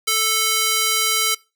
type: tone with high-pass filter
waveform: square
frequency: 440 Hz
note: A4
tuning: in tune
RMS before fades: -19 dBFS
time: 0.07-1.35 s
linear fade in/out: 10 ms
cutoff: 2200 Hz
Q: 0.54
effects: noise-tail reverb RT60 0.3 s tail -24 dB re dry